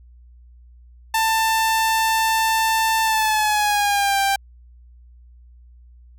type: tone with pitch glide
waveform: sawtooth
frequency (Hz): 890 to 788.3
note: A5 to G5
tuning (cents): +20 to +9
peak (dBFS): -13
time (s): 1.14-4.36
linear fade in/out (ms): 5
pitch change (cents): -211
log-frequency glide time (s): 3.03-4.19
effects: added 60 Hz sine -44 dBFS peak until 6.18 s